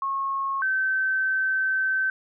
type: tone pair in turn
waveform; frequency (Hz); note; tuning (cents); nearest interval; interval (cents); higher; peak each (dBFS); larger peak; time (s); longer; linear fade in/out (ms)
sine; 1090 / 1541.5; C#6 / G6; -29 / -29; tritone; 600; second; -24 / -21; second; 0.02-0.62 / 0.62-2.1; second; 2
effects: none